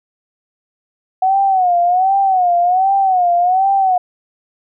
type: tone with vibrato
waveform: sine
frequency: 740 Hz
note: F#5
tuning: in tune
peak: -10 dBFS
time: 1.22-3.98 s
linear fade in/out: 5 ms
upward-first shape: sine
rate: 1.3 Hz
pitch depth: 110 cents each way
effects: none